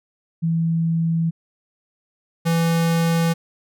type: tone pair in turn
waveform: sine / square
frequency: 164.81 / 166.44 Hz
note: E3 / E3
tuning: 0 / +17 cents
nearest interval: unison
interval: 17 cents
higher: second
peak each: -17 dBFS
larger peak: neither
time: 0.42-1.31 / 2.45-3.34 s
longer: neither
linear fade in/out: 20 ms
effects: none